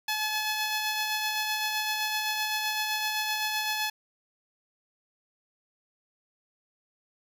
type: tone with tremolo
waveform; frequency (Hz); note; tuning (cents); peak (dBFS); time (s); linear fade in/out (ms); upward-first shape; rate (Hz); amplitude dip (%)
10% pulse; 857; A5; -46; -18; 0.08-3.9; 5; sine; 7.8; 30
effects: none